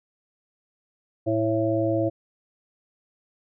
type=harmonic tone with a mistuned harmonic; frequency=110 Hz; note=A2; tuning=in tune; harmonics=1 / 3 / 5 / 6; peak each=-28 / -24 / -26 / -28 dBFS; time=1.26-2.1 s; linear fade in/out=20 ms; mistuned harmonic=6; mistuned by=+19 cents; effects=none